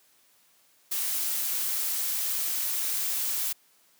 blue noise, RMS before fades -29 dBFS, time 0.91-3.53 s, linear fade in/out 10 ms, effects white hiss -63 dBFS RMS until 3.99 s + high-pass 150 Hz 12 dB/octave

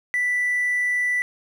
triangle tone with hard clipping, 1975.5 Hz, B6, in tune, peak -20 dBFS, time 0.14-1.22 s, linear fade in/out 0 ms, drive 4 dB, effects none

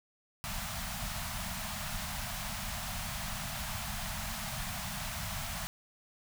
pink band-stop noise, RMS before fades -38 dBFS, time 0.44-5.67 s, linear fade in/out 0 ms, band 230 to 610 Hz, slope 96 dB/octave, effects none

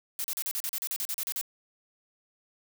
blue noise bursts, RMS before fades -32 dBFS, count 14, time 0.19-1.412 s, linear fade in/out 0 ms, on 52 ms, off 38 ms, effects none

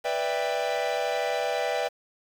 45% pulse chord, E minor seventh, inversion second, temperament equal with one note detuned, 493.9 / 587.3 / 659.3 / 793.1 Hz, B4 / D5 / E5 / G5, 0 / 0 / 0 / +20 cents, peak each -31 dBFS, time 0.04-1.89 s, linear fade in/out 20 ms, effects low-pass 5000 Hz 12 dB/octave + 8-bit

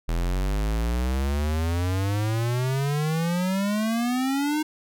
square exponential sweep, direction up, 40.77 to 311.1 Hz, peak -23 dBFS, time 0.08-4.63 s, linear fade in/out 10 ms, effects none

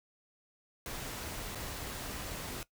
pink noise with dropouts, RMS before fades -41 dBFS, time 0.86-2.63 s, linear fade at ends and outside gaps 1 ms, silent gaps 1.549-1.555 s, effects noise-tail reverb RT60 0.1 s tail -18 dB re dry

